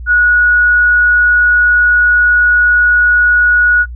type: tone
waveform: sine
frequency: 1459 Hz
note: F#6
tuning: 25 cents flat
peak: -6 dBFS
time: 0.06-3.86 s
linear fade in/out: 50 ms
effects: noise-tail reverb RT60 0.1 s tail -26 dB re dry + added 60 Hz sine -23 dBFS peak until 3.95 s